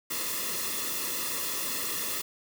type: noise with comb filter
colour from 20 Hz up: white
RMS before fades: -32 dBFS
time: 0.1-2.22 s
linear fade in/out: 10 ms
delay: 1.3 ms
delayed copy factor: -0.8
effects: none

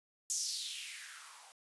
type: noise with band-pass filter sweep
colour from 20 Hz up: violet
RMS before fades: -42 dBFS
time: 0.3-1.52 s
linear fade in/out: 0 ms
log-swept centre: 6900 to 740 Hz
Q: 4
effects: resampled to 24000 Hz

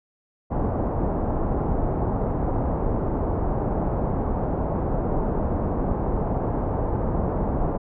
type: low-pass noise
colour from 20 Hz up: pink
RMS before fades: -24 dBFS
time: 0.5-7.78 s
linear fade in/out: 20 ms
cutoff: 910 Hz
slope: 24 dB/octave
effects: none

